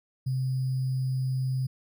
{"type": "tone with sample-and-hold", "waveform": "sine", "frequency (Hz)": 130.5, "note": "C3", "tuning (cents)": -4, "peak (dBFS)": -25, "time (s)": [0.26, 1.67], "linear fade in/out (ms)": 10, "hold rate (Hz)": 4900, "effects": []}